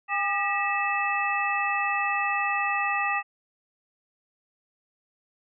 sine tone cluster, 807 / 1208 / 1928 / 2618 Hz, G#5 / D6 / B6 / E7, -50 / +48 / -42 / -13 cents, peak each -29 dBFS, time 0.08-3.23 s, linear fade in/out 50 ms, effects none

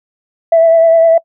sine tone with vibrato, 659.3 Hz, E5, in tune, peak -3 dBFS, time 0.52-1.18 s, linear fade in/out 5 ms, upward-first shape triangle, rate 9.8 Hz, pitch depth 26 cents each way, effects noise-tail reverb RT60 0.1 s tail -22 dB re dry + tanh soft clip ceiling 0 dBFS

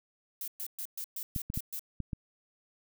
violet noise bursts, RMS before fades -38 dBFS, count 8, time 0.41-1.794 s, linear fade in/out 2 ms, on 68 ms, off 120 ms
clicks, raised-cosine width 5 ms, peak -22 dBFS, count 5, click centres 1.362 / 1.501 / 1.575 / 2.003 / 2.132 s
effects none

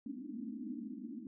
pink band-pass noise, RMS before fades -44 dBFS, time 0.06-1.27 s, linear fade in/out 2 ms, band 210 to 310 Hz, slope 96 dB/octave, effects none

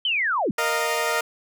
sine linear sweep, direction down, 3136 to 153.2 Hz, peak -20 dBFS, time 0.05-0.51 s, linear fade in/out 2 ms
15% pulse chord, Bb suspended fourth, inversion none, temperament equal with one note detuned, 466.2 / 617.6 / 698.5 Hz, Bb4 / Eb5 / F5, 0 / -13 / 0 cents, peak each -19 / -19 / -22 dBFS, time 0.58-1.21 s, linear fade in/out 5 ms
effects none

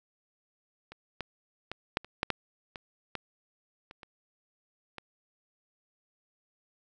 clicks, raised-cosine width 0.3 ms, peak -29 / -19 / -20 / -10 / -30 / -11 / -11 / -24 / -18 / -30 / -30 / -24 dBFS, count 12, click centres 0.92 / 1.207 / 1.716 / 1.971 / 2.046 / 2.231 / 2.303 / 2.758 / 3.153 / 3.911 / 4.032 / 4.983 s, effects none

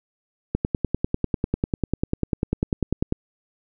click train, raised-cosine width 3 ms, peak -8 dBFS, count 27, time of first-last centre 0.55-3.124 s, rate 10.1 Hz, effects none

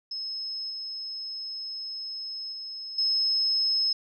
sine tone with level steps, 5180 Hz, E8, 31 cents flat, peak -31 / -33 / -35 / -22 dBFS, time 0.11-3.93 s, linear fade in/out 5 ms, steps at 0.7 / 2.52 / 2.98 s, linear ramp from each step 5 ms, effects none

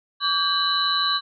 sine tone cluster, 1148 / 1592 / 2990 / 3941 / 4113 Hz, D6 / G6 / F#7 / B7 / C8, -40 / +26 / +17 / -4 / -30 cents, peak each -24 / -28 / -32 / -23 / -27 dBFS, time 0.2-1.21 s, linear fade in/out 50 ms, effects none

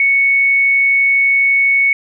sine tone, 2217 Hz, C#7, in tune, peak -9 dBFS, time 0-1.93 s, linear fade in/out 2 ms, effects none

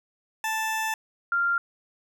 20% pulse / sine tone pair in turn, 880 / 1390.9 Hz, A5 / F6, 0 / -7 cents, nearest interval minor sixth, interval 793 cents, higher second, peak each -21 dBFS, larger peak neither, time 0.44-0.94 / 1.32-1.58 s, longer first, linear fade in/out 2 ms, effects none

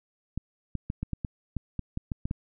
clicks, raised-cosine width 5 ms, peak -18 dBFS, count 12, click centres 0.376 / 0.753 / 0.901 / 1.03 / 1.133 / 1.248 / 1.567 / 1.793 / 1.974 / 2.118 / 2.255 / 2.311 s, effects none

